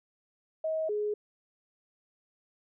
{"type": "tone pair in turn", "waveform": "sine", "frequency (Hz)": [635, 418.8], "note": ["D#5", "G#4"], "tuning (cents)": [35, 15], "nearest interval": "perfect fifth", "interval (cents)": 720, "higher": "first", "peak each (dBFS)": -28, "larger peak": "neither", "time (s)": [[0.64, 0.89], [0.89, 1.14]], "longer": "neither", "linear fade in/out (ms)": 5, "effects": []}